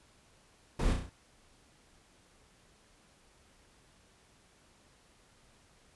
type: noise with echo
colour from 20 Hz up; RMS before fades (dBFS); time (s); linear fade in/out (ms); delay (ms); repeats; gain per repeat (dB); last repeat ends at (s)
brown; -29; 0.79-0.93; 5; 33; 5; -4; 1.095
effects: pink hiss -64 dBFS RMS until 5.95 s + resampled to 24000 Hz